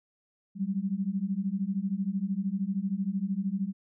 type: beating tone pair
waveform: sine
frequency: 187.3 / 200.3 Hz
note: F#3 / G3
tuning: +21 / +38 cents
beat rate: 13 Hz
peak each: -31 / -30 dBFS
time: 0.55-3.73 s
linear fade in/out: 50 ms
effects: none